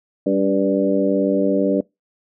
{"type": "harmonic tone with a mistuned harmonic", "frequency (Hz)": 98, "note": "G2", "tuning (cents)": 0, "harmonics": [2, 3, 4, 5, 6], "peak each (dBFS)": [-22, -19, -24, -22, -22], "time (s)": [0.26, 1.81], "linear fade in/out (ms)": 5, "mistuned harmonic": 3, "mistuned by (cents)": -35, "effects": ["noise-tail reverb RT60 0.2 s tail -24 dB re dry"]}